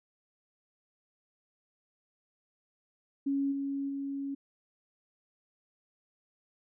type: tone with level steps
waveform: sine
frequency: 277.2 Hz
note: C#4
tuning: in tune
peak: -27 / -31 / -33 dBFS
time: 3.26-4.35 s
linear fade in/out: 10 ms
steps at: 3.51 / 3.88 s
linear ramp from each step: 20 ms
effects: none